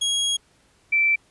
sawtooth / sine tone pair in turn, 3300 / 2333 Hz, G#7 / D7, -12 / -12 cents, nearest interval tritone, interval 600 cents, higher first, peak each -17 / -16 dBFS, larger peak second, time 0.01-0.37 / 0.92-1.16 s, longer first, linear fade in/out 10 ms, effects pink hiss -60 dBFS RMS until 1.3 s + resampled to 24000 Hz

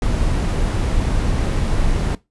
brown noise, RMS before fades -18 dBFS, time 0.02-2.15 s, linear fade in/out 2 ms, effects noise-tail reverb RT60 0.2 s tail -19 dB re dry + resampled to 24000 Hz

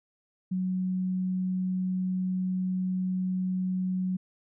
sine tone, 185 Hz, F#3, in tune, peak -26 dBFS, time 0.51-4.17 s, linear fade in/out 10 ms, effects none

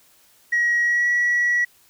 sine tone with pitch glide, 1904 to 1932.8 Hz, A#6 to B6, +36 to -38 cents, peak -15 dBFS, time 0.52-1.65 s, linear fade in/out 10 ms, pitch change +26 cents, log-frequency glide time 0.83-1.08 s, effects tanh soft clip ceiling -14 dBFS + white hiss -56 dBFS RMS until 1.89 s

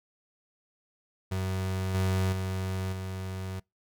35% pulse tone with level steps, 94.2 Hz, F#2, 32 cents sharp, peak -27 / -23 / -28 / -32 dBFS, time 1.31-3.6 s, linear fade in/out 10 ms, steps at 1.94 / 2.32 / 2.92 s, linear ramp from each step 10 ms, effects noise-tail reverb RT60 0.2 s tail -26 dB re dry

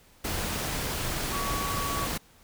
sine tone in noise, 1129 Hz, C#6, 31 cents sharp, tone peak -32 dBFS, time 1.32-2.06 s, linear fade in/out 10 ms, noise pink, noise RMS -31 dBFS, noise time 0.24-2.18 s, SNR -4 dB, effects pink hiss -58 dBFS RMS until 2.43 s

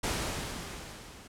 pink noise with level ramp, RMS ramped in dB -30 to -51 dBFS, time 0.03-1.28 s, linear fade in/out 10 ms, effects low-pass 10000 Hz 12 dB/octave

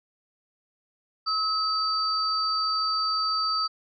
sine tone pair together, 1283 / 4633 Hz, E6 / D8, -47 / -24 cents, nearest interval octave + minor seventh, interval 2223 cents, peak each -26 dBFS, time 1.26-3.68 s, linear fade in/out 20 ms, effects none

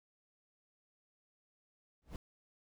brown noise with exponential growth, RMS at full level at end -39 dBFS, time 2.02-2.16 s, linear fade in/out 1 ms, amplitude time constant 29 ms, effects none

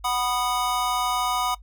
square chord, B major, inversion second, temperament just, 740.8 / 987.8 / 1234.7 Hz, F#5 / B5 / D#6, +2 / 0 / -14 cents, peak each -28 dBFS, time 0.04-1.55 s, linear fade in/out 10 ms, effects noise-tail reverb RT60 0.1 s tail -19 dB re dry + added 50 Hz sine -43 dBFS peak until 1.62 s

